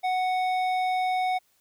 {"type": "tone with hard clipping", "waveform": "sine", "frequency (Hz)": 740, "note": "F#5", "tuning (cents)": 0, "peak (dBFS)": -25, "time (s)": [0.03, 1.39], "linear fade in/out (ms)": 20, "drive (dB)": 10, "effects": ["white hiss -67 dBFS RMS until 1.6 s"]}